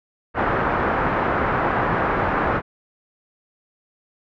white low-pass noise, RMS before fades -21 dBFS, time 0.34-2.62 s, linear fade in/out 50 ms, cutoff 1500 Hz, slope 24 dB/octave, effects none

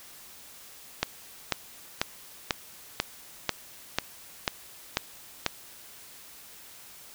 click train, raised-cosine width 0.2 ms, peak -6 dBFS, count 10, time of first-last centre 1.03-5.463 s, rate 2.03 Hz, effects white hiss -49 dBFS RMS until 7.14 s

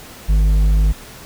sine tone with hard clipping, 51.3 Hz, G#1, 21 cents flat, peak -12 dBFS, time 0.28-0.93 s, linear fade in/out 20 ms, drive 6 dB, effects pink hiss -38 dBFS RMS until 1.25 s

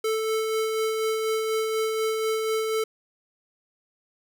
square tone with tremolo, 440 Hz, A4, in tune, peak -23 dBFS, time 0.04-2.84 s, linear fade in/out 5 ms, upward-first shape sine, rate 4.1 Hz, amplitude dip 30%, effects none

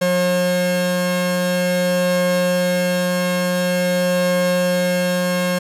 45% pulse tone pair together, 179.51 / 539 Hz, F3 / C#5, +48 / -49 cents, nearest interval octave + perfect fifth, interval 1903 cents, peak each -20 / -18 dBFS, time 0.01-5.59 s, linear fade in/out 10 ms, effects resampled to 32000 Hz

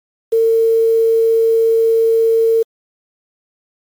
sine tone with quantisation, 452.8 Hz, A4, 50 cents sharp, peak -9 dBFS, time 0.32-2.63 s, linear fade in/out 10 ms, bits 6, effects MP3 96 kbps

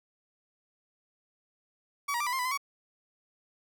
30% pulse tone with pitch steps, 1137 / 951 / 1178 / 988 / 1055 / 994 / 1029 / 1125 Hz, C#6 / A#5 / D6 / B5 / C6 / B5 / C6 / C#6, +44 / +34 / +5 / 0 / +14 / +11 / -29 / +25 cents, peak -26 dBFS, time 2.08-2.576 s, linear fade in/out 10 ms, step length 62 ms, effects none

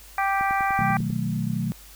harmonic tone, 392 Hz, G4, in tune, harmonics 2 / 3 / 4 / 5 / 6, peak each -23 / -27 / -29 / -31 / -33 dBFS, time 0.18-0.97 s, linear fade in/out 2 ms
click train, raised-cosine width 3 ms, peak -24 dBFS, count 8, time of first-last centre 0.41-1.103 s, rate 10.1 Hz
sine chord, B dominant seventh, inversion none, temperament equal, 123.47 / 155.56 / 185 / 220 Hz, B2 / D#3 / F#3 / A3, 0 / 0 / 0 / 0 cents, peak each -29 dBFS, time 0.79-1.72 s, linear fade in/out 0 ms
effects added 50 Hz sine -48 dBFS peak until 1.95 s + white hiss -48 dBFS RMS until 1.95 s

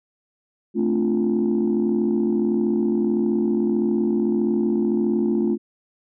sine chord, D minor seventh, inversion second, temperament equal, 220 / 261.6 / 293.7 / 349.2 Hz, A3 / C4 / D4 / F4, 0 / 0 / 0 / 0 cents, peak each -20 / -26 / -26 / -21 dBFS, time 0.74-5.58 s, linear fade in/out 50 ms, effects tanh soft clip ceiling -12 dBFS

